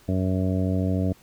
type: harmonic tone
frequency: 93.4 Hz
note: F#2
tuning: 17 cents sharp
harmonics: 1 / 2 / 3 / 4 / 5 / 6 / 7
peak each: -24 / -26 / -28 / -39 / -35 / -36 / -35 dBFS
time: 0.08-1.13 s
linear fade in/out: 10 ms
effects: pink hiss -55 dBFS RMS until 1.22 s